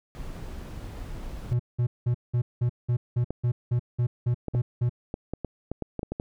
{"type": "noise", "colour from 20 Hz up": "brown", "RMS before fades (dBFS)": -37, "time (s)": [0.15, 1.53], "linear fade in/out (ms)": 0}
{"type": "tone bursts", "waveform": "triangle", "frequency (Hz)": 121.2, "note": "B2", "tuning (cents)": -32, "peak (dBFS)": -19, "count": 13, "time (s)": [1.51, 4.895], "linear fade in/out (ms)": 10, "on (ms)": 85, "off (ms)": 190}
{"type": "clicks", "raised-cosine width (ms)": 2, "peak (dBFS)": -17, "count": 12, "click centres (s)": [3.306, 4.483, 4.549, 5.141, 5.336, 5.447, 5.716, 5.823, 5.993, 6.031, 6.12, 6.199]}
{"effects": []}